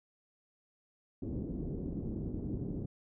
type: low-pass noise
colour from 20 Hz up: white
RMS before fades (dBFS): -38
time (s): 1.22-2.86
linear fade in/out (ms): 5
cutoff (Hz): 320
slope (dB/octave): 24
effects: none